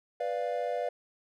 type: chord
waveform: triangle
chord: B diminished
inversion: none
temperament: equal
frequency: 493.9 / 587.3 / 698.5 Hz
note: B4 / D5 / F5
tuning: 0 / 0 / 0 cents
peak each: -32 dBFS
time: 0.2-0.89 s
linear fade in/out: 5 ms
effects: none